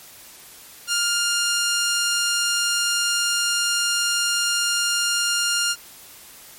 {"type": "tone", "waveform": "10% pulse", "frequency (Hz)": 1405, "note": "F6", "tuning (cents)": 10, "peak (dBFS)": -11, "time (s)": [0.87, 5.76], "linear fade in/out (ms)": 50, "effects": ["white hiss -44 dBFS RMS until 6.58 s", "MP3 64 kbps"]}